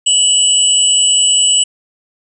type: tone pair together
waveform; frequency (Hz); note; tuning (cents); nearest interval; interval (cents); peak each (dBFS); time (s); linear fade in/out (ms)
sine; 2960 / 7925; F#7 / B8; 0 / +5; octave + perfect fourth; 1705; -11; 0.06-1.64; 10
effects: none